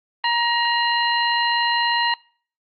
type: harmonic tone with a mistuned harmonic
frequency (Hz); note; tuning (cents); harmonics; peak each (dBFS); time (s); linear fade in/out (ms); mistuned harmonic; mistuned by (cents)
945; A#5; +23; 1 / 2 / 3 / 4; -20 / -23 / -25 / -26; 0.24-2.14; 2; 4; +140
effects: noise-tail reverb RT60 0.5 s tail -26 dB re dry + Opus 24 kbps